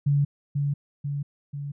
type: tone with echo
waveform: sine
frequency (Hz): 142.7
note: D3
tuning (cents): -49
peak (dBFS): -18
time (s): 0.06-0.25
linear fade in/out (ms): 10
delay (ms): 490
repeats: 3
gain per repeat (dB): -4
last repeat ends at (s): 1.72
effects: none